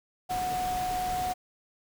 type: tone in noise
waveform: sine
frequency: 733 Hz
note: F#5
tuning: 16 cents flat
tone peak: -28 dBFS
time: 0.29-1.34 s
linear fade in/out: 20 ms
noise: pink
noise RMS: -38 dBFS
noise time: 0.29-1.34 s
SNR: +7 dB
effects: none